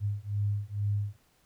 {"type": "beating tone pair", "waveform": "sine", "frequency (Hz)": [101.4, 103.6], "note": ["G#2", "G#2"], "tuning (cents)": [-41, -4], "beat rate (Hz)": 2.2, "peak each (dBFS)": -31, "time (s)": [0, 1.17], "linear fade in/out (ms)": 50, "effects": ["pink hiss -67 dBFS RMS until 1.45 s"]}